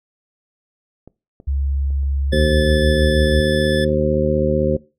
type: clicks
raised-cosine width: 2 ms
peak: -26 / -27 / -32 / -36 dBFS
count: 4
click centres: 1.076 / 1.401 / 1.905 / 2.033 s
type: tone with pitch glide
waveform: sine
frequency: 69 to 69.68 Hz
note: C#2 to C#2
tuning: -7 to +10 cents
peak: -17 dBFS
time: 1.47-3.41 s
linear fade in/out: 10 ms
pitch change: +17 cents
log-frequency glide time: 2.48-3.06 s
type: tone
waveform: 25% pulse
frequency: 1734 Hz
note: A6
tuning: 26 cents flat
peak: -19 dBFS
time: 2.32-3.85 s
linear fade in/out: 10 ms
type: harmonic tone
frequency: 75.7 Hz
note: D#2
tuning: 47 cents flat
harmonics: 1 / 2 / 3 / 4 / 5 / 6 / 7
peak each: -23 / -22 / -21 / -28 / -21 / -30 / -19 dBFS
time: 2.32-4.77 s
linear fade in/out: 10 ms
effects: noise-tail reverb RT60 0.3 s tail -21 dB re dry + low-pass 8000 Hz 12 dB/octave